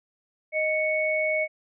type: tone pair together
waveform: sine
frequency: 622.3 / 2218 Hz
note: D#5 / C#7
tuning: 0 / 0 cents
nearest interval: octave + minor seventh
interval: 2200 cents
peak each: -25 dBFS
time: 0.52-1.48 s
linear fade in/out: 50 ms
effects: none